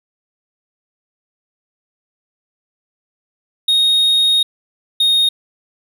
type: tone pair in turn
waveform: triangle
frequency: 3729 / 3714 Hz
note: A#7 / A#7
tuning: 0 / -7 cents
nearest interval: unison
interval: 7 cents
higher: first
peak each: -9 / -9 dBFS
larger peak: neither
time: 3.68-4.43 / 5-5.29 s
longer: first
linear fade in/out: 5 ms
effects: none